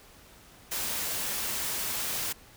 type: noise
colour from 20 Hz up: white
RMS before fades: -32 dBFS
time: 0.71-2.33 s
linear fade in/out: 10 ms
effects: pink hiss -54 dBFS RMS until 2.56 s